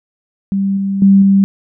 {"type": "tone with level steps", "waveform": "sine", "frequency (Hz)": 196, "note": "G3", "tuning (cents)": 0, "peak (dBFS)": [-12, -14, -4, -6], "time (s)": [0.52, 1.44], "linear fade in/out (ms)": 0, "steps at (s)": [0.77, 1.02, 1.22], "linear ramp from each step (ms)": 2, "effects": []}